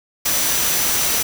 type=tone in noise; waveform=sine; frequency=5920 Hz; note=F#8; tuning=in tune; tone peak=-25 dBFS; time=0.25-1.23 s; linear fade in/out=10 ms; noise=white; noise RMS=-19 dBFS; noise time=0.25-1.23 s; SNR=-9 dB; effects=none